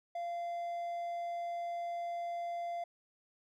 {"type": "tone", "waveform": "triangle", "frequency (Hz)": 690, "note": "F5", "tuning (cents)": -21, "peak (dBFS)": -34, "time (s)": [0.15, 2.84], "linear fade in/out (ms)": 5, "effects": []}